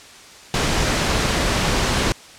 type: noise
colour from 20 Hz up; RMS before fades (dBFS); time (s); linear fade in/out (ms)
pink; -19; 0.54-2.12; 0
effects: white hiss -42 dBFS RMS until 2.38 s + low-pass 7000 Hz 12 dB/octave